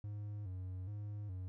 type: tone with vibrato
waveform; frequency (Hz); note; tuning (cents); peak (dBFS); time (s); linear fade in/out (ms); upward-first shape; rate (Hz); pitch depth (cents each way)
triangle; 98; G2; 0; -39; 0.04-1.48; 0; square; 1.2; 100
effects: none